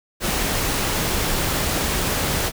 pink noise, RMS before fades -22 dBFS, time 0.2-2.52 s, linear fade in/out 50 ms, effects none

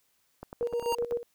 click train, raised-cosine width 1 ms, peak -26 dBFS, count 8, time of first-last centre 0.43-1.123 s, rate 10.1 Hz
sine tone with tremolo, 475.6 Hz, A#4, 35 cents sharp, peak -26 dBFS, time 0.61-1.23 s, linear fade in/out 0 ms, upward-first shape square, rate 8 Hz, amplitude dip 75%
square tone with exponential growth, 931 Hz, A#5, 2 cents flat, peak -26 dBFS, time 0.62-0.95 s, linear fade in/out 5 ms, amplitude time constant 70 ms
effects white hiss -71 dBFS RMS until 1.34 s

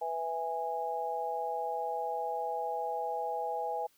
sine chord, E major, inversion second, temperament just, 494.4 / 659.3 / 824.1 Hz, B4 / E5 / G#5, +2 / 0 / -14 cents, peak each -38 / -38 / -34 dBFS, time 0.01-3.87 s, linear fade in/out 10 ms, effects white hiss -68 dBFS RMS until 3.97 s

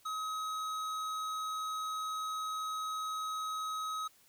sine tone with tanh clipping, 1271 Hz, D#6, 36 cents sharp, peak -37 dBFS, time 0.05-4.08 s, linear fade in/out 10 ms, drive 16 dB, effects white hiss -65 dBFS RMS until 4.28 s

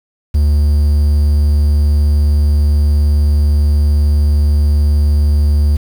triangle tone with quantisation, 73.42 Hz, D2, in tune, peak -6 dBFS, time 0.34-5.77 s, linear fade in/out 10 ms, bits 6, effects none

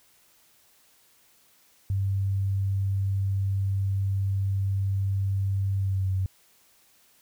sine tone with pitch glide, 97.7 to 94.75 Hz, G2 to F#2, -5 to +42 cents, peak -23 dBFS, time 1.9-6.26 s, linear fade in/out 0 ms, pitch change -53 cents, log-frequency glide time 5.78-6.09 s, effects white hiss -61 dBFS RMS until 7.21 s

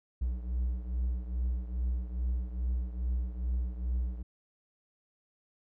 triangle beating tone pair, 60.6 / 63 Hz, B1 / B1, -32 / +35 cents, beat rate 2.4 Hz, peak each -29 / -34 dBFS, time 0.21-4.23 s, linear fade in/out 10 ms, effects none

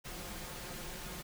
pink noise with comb filter, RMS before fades -44 dBFS, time 0.04-1.23 s, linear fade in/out 20 ms, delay 5.6 ms, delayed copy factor +0.55, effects none

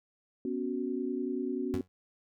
sine chord, B suspended second, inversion none, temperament equal, 246.9 / 277.2 / 370 Hz, B3 / C#4 / F#4, 0 / 0 / 0 cents, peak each -35 dBFS, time 0.45-1.81 s, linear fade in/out 2 ms
30% pulse tone with exponential decay, 92.3 Hz, F#2, 4 cents flat, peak -28 dBFS, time 1.74-1.88 s, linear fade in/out 0 ms, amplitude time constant 30 ms
effects none

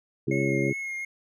harmonic tone, 68 Hz, C#2, 33 cents flat, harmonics 2 / 3 / 4 / 5 / 6, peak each -28 / -32 / -31 / -28 / -30 dBFS, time 0.27-0.73 s, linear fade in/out 10 ms
sine tone, 554.4 Hz, C#5, in tune, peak -33 dBFS, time 0.31-0.7 s, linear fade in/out 5 ms
triangle tone with vibrato, 2157 Hz, C#7, 48 cents flat, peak -29 dBFS, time 0.31-1.05 s, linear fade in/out 5 ms, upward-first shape triangle, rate 2.7 Hz, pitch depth 26 cents each way
effects none

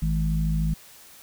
harmonic tone, 53.5 Hz, A1, 48 cents flat, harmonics 1 / 3 / 4, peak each -24 / -24 / -34 dBFS, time 0.02-0.74 s, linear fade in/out 5 ms, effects white hiss -49 dBFS RMS until 1.22 s

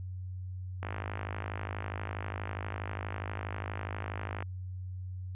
click train, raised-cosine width 0.5 ms, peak -22 dBFS, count 189, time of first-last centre 0.83-4.425 s, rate 52.3 Hz, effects added 92 Hz sine -37 dBFS peak until 5.35 s + resampled to 8000 Hz

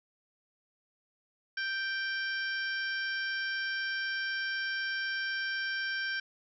harmonic tone, 784 Hz, G5, in tune, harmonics 2 / 3 / 4 / 5 / 6 / 7, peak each -32 / -44 / -43 / -52 / -46 / -43 dBFS, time 1.57-6.2 s, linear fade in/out 5 ms, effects none

